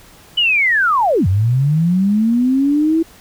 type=linear two-way sweep; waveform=sine; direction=down then up; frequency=3007 to 88.6 to 331.5 Hz; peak=-11 dBFS; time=0.37-3.03 s; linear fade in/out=10 ms; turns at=1.27 s; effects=pink hiss -44 dBFS RMS until 3.2 s